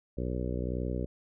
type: harmonic tone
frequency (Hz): 61.8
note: B1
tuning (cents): +2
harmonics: 1 / 2 / 3 / 4 / 5 / 6 / 7 / 8 / 9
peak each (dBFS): -34 / -37 / -39 / -40 / -41 / -42 / -42 / -43 / -44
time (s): 0.17-1.06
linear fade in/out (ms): 10
effects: none